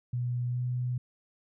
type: tone with pitch glide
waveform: sine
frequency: 122.6 to 124.31 Hz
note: B2 to B2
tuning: -12 to +12 cents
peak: -28 dBFS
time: 0.13-0.98 s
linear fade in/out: 5 ms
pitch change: +24 cents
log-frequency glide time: 0.49-0.6 s
effects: none